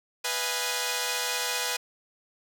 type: chord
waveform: 5% pulse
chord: F half-diminished seventh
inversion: second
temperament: equal with one note detuned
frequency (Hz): 493.9 / 622.3 / 698.5 / 828.2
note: Cb5 / Eb5 / F5 / Ab5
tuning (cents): 0 / 0 / 0 / -5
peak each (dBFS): -19 / -25 / -25 / -20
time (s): 0.24-1.77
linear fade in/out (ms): 10
effects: none